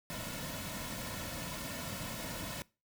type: noise with comb filter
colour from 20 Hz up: pink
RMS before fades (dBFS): -41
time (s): 0.1-2.62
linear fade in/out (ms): 0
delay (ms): 2.5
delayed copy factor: -0.65
effects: noise-tail reverb RT60 0.3 s tail -22 dB re dry